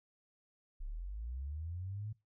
sine linear sweep, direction up, 30.87 to 110 Hz, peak -39 dBFS, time 0.8-2.13 s, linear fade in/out 10 ms, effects noise-tail reverb RT60 0.2 s tail -20 dB re dry

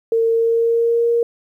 sine tone with pitch glide, 455.6 to 468.7 Hz, A#4 to A#4, -40 to +9 cents, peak -13 dBFS, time 0.12-1.23 s, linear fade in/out 2 ms, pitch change +49 cents, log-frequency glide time 0.27-1.09 s, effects 9-bit

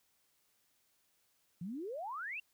sine exponential sweep, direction up, 161.5 to 2802 Hz, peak -39 dBFS, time 1.61-2.4 s, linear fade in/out 5 ms, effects white hiss -75 dBFS RMS until 2.53 s

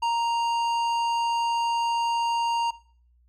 sine tone with tanh clipping, 932.3 Hz, A#5, in tune, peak -24 dBFS, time 0.02-2.71 s, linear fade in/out 10 ms, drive 13 dB, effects noise-tail reverb RT60 0.5 s tail -19 dB re dry + added 60 Hz sine -58 dBFS peak until 3.28 s

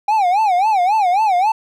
triangle tone with vibrato, 790 Hz, G5, 13 cents sharp, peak -10 dBFS, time 0.08-1.52 s, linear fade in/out 5 ms, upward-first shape sine, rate 3.7 Hz, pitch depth 200 cents each way, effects none

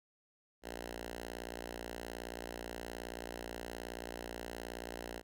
5% pulse tone with notch filter, 58.8 Hz, A#1, 16 cents sharp, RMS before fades -45 dBFS, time 0.62-5.23 s, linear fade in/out 50 ms, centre 130 Hz, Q 0.6, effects none

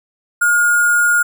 sine tone with sample-and-hold, 1424 Hz, F6, 33 cents sharp, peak -10 dBFS, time 0.41-1.23 s, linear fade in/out 10 ms, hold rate 8820 Hz, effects none

